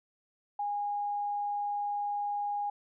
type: tone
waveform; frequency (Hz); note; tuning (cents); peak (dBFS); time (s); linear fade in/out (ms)
sine; 820; G#5; -22; -30; 0.59-2.7; 5
effects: none